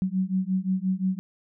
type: beating tone pair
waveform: sine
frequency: 185 / 190.7 Hz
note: F#3 / G3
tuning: 0 / -47 cents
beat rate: 5.7 Hz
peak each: -26 dBFS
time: 0.02-1.19 s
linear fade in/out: 0 ms
effects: none